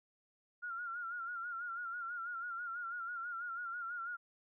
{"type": "tone with vibrato", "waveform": "sine", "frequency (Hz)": 1400, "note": "F6", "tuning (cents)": 4, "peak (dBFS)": -39, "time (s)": [0.62, 4.17], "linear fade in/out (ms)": 20, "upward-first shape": "sine", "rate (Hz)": 6.1, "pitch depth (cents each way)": 70, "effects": []}